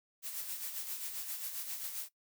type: noise with tremolo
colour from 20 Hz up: blue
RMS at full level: -39 dBFS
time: 0.22-2.09 s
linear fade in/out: 50 ms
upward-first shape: sine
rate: 7.5 Hz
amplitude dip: 50%
effects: noise-tail reverb RT60 0.1 s tail -17 dB re dry